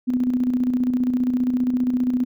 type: tone with tremolo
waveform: sine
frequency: 250.2 Hz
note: B3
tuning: 23 cents sharp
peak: -16 dBFS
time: 0.07-2.25 s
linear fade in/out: 20 ms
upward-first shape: square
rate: 15 Hz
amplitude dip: 45%
effects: none